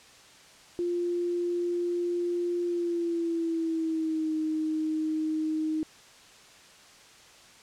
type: tone with pitch glide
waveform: sine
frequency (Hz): 349.2 to 312.9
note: F4 to D#4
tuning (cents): 0 to +10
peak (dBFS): -26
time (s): 0.79-5.83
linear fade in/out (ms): 0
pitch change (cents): -190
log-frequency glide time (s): 2.64-4.34
effects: white hiss -53 dBFS RMS until 7.62 s + low-pass 7000 Hz 12 dB/octave